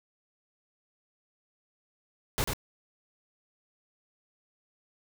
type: noise with echo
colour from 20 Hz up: pink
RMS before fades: -28 dBFS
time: 2.38-2.44 s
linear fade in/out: 0 ms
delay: 94 ms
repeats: 1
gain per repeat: -4 dB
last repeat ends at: 2.534 s
effects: none